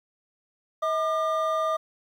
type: tone pair together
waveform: triangle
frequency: 638.3 / 1205 Hz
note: D#5 / D6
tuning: +44 / +44 cents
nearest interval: major seventh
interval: 1100 cents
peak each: -24 dBFS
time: 0.82-1.77 s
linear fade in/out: 10 ms
effects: 10-bit